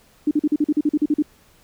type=tone bursts; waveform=sine; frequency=299 Hz; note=D4; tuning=31 cents sharp; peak=-14 dBFS; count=12; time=0.27-1.224 s; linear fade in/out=5 ms; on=41 ms; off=42 ms; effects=pink hiss -55 dBFS RMS until 1.63 s